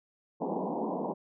pink band-pass noise, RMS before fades -33 dBFS, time 0.4-1.14 s, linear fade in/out 20 ms, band 170 to 1000 Hz, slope 96 dB/octave, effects none

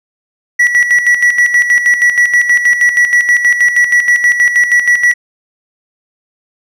triangle tone with tremolo, 1943 Hz, B6, 29 cents flat, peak -3 dBFS, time 0.59-5.14 s, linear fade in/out 10 ms, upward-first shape square, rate 6.3 Hz, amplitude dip 60%, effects resampled to 32000 Hz

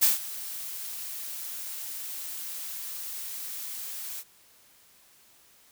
blue noise with ADSR envelope, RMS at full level -19 dBFS, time 0.01-4.24 s, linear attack 21 ms, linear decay 150 ms, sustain -18 dB, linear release 53 ms, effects white hiss -59 dBFS RMS until 5.71 s

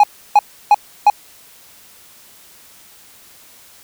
triangle tone bursts, 830.6 Hz, G#5, in tune, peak -3 dBFS, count 4, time 0-1.1 s, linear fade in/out 2 ms, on 35 ms, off 320 ms, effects white hiss -45 dBFS RMS until 3.83 s

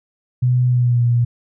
sine tone with pitch glide, 124.9 to 119.81 Hz, B2 to A#2, +20 to +48 cents, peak -12 dBFS, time 0.42-1.25 s, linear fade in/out 10 ms, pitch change -72 cents, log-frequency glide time 0.67-1.03 s, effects none

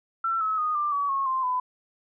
sine tone with pitch steps, 1344 / 1289.3 / 1236.7 / 1186.4 / 1138 / 1091.7 / 1047.2 / 1004.5 Hz, E6 / E6 / D#6 / D6 / C#6 / C#6 / C6 / B5, +33 / -39 / -11 / +17 / +45 / -27 / +1 / +29 cents, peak -23 dBFS, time 0.24-1.6 s, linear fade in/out 5 ms, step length 170 ms, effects none

